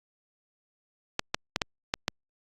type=clicks; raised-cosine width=0.2 ms; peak=-8 dBFS; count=6; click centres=1.194 / 1.345 / 1.561 / 1.618 / 1.939 / 2.081 s; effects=Opus 48 kbps